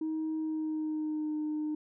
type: tone with pitch glide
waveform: sine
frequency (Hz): 315.3 to 304.7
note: D#4 to D#4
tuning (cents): +23 to -36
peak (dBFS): -29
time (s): 0.01-1.75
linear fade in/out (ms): 5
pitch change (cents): -59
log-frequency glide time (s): 0.37-1.36
effects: tanh soft clip ceiling -28 dBFS